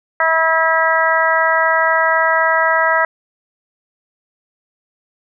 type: harmonic tone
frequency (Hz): 323.9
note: E4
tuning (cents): -30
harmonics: 2 / 3 / 4 / 5 / 6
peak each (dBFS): -18 / -18 / -18 / -18 / -18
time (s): 0.2-3.05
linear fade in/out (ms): 2
effects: none